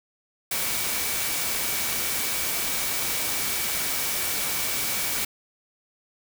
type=tone in noise; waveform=sine; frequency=2285 Hz; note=D7; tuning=48 cents flat; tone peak=-37 dBFS; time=0.51-5.25 s; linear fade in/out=5 ms; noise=white; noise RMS=-27 dBFS; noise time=0.51-5.25 s; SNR=-13 dB; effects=none